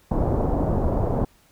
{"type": "low-pass noise", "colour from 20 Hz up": "pink", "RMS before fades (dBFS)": -22, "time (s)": [0.11, 1.25], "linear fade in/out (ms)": 5, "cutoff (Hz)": 820, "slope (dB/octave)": 24, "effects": ["pink hiss -58 dBFS RMS until 1.51 s"]}